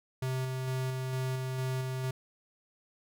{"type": "tone with tremolo", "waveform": "square", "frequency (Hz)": 130, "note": "C3", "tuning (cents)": -11, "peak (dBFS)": -31, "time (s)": [0.22, 2.11], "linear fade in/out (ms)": 5, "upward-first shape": "square", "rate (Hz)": 2.2, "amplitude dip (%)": 25, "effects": []}